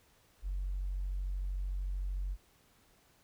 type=tone; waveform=sine; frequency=46.65 Hz; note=F#1; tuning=15 cents sharp; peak=-32 dBFS; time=0.42-2.37 s; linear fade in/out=50 ms; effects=tanh soft clip ceiling -29 dBFS + pink hiss -67 dBFS RMS until 3.23 s